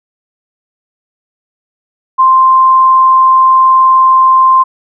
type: tone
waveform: sine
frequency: 1046.5 Hz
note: C6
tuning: in tune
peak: -3 dBFS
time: 2.18-4.64 s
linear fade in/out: 20 ms
effects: none